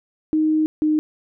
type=tone pair in turn; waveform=sine; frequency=311.1 / 307 Hz; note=D#4 / D#4; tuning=0 / -23 cents; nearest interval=unison; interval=23 cents; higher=first; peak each=-15 dBFS; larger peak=neither; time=0.33-0.66 / 0.82-0.99 s; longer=first; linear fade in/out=0 ms; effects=none